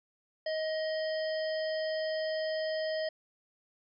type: harmonic tone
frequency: 629 Hz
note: D#5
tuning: 19 cents sharp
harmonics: 1 / 3 / 5 / 7 / 8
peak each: -31 / -41 / -46 / -49 / -44 dBFS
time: 0.46-3.09 s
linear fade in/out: 5 ms
effects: none